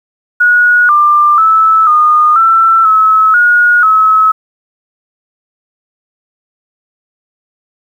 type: tone with pitch steps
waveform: sine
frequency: 1454 / 1191 / 1308 / 1224 / 1337 / 1293 / 1443 / 1289 Hz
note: F#6 / D6 / E6 / D#6 / E6 / E6 / F#6 / E6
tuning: -31 / +24 / -14 / -29 / +24 / -34 / -44 / -39 cents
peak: -4 dBFS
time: 0.4-4.32 s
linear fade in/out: 10 ms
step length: 490 ms
effects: 7-bit